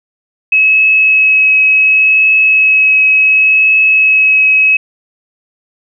sine tone with vibrato, 2569 Hz, E7, 45 cents flat, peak -5 dBFS, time 0.52-4.77 s, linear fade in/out 5 ms, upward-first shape triangle, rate 0.69 Hz, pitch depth 10 cents each way, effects none

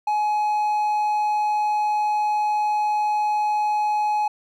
triangle tone, 843 Hz, G#5, 26 cents sharp, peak -17 dBFS, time 0.07-4.28 s, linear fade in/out 5 ms, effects none

